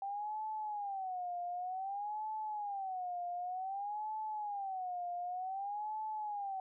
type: tone with vibrato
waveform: sine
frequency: 781 Hz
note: G5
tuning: 7 cents flat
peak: -37 dBFS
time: 0.02-6.6 s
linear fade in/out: 2 ms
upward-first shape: sine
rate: 0.54 Hz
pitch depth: 180 cents each way
effects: none